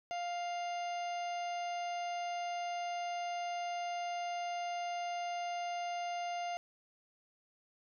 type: harmonic tone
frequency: 700 Hz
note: F5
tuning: 4 cents sharp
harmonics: 1 / 2 / 3 / 4 / 5 / 6 / 7 / 9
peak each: -36 / -52 / -48 / -49 / -59 / -60 / -57 / -56 dBFS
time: 0.11-6.57 s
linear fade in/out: 0 ms
effects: 13-bit